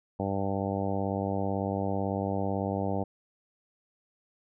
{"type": "harmonic tone", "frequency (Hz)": 98, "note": "G2", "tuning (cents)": 0, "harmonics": [1, 2, 3, 4, 5, 6, 7, 8, 9], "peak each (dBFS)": [-34, -33, -36, -39, -36, -37, -38, -38, -42], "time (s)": [0.19, 3.04], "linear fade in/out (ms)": 10, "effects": []}